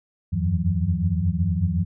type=tone cluster; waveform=sine; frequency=82.2 / 90.5 / 95.8 / 163.3 / 180.7 Hz; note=E2 / F#2 / G2 / E3 / F#3; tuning=-4 / -38 / -39 / -16 / -41 cents; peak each=-26 dBFS; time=0.32-1.85 s; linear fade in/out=20 ms; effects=none